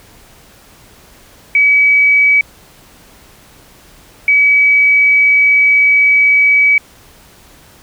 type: tone pair in turn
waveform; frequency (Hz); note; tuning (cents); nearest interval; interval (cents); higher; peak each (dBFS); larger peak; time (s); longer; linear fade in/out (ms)
sine; 2279 / 2279; C#7 / C#7; +47 / +47; unison; 0; neither; -6; neither; 1.55-2.41 / 4.28-6.78; second; 2
effects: pink hiss -43 dBFS RMS until 7.82 s